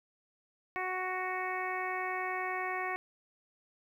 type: harmonic tone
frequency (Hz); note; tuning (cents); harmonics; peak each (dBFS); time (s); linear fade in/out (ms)
370; F#4; 0; 1 / 2 / 3 / 4 / 5 / 6 / 7; -41 / -38 / -39 / -47 / -39 / -40 / -50; 0.76-2.96; 0
effects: 11-bit